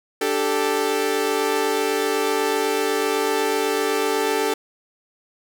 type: chord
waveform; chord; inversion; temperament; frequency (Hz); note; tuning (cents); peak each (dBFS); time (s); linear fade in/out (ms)
sawtooth; D suspended fourth; none; equal; 293.7 / 392 / 440; D4 / G4 / A4; 0 / 0 / 0; -24 / -20 / -18; 0.21-4.54; 5
effects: none